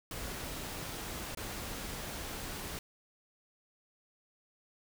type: noise with dropouts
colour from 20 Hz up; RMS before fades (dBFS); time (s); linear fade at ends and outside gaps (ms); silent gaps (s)
pink; -41; 0.11-2.79; 2; 1.349-1.372
effects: none